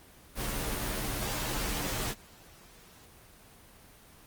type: noise with comb filter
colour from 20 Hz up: pink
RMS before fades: -33 dBFS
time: 0.35-2.15 s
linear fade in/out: 50 ms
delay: 12 ms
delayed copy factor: -0.95
effects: pink hiss -55 dBFS RMS until 4.26 s + Opus 24 kbps